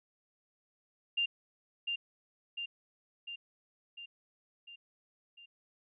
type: tone with echo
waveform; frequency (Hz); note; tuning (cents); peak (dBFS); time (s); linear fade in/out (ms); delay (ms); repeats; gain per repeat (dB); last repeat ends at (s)
sine; 2794; F7; 0; -28; 1.17-1.26; 10; 700; 6; -4; 5.46
effects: none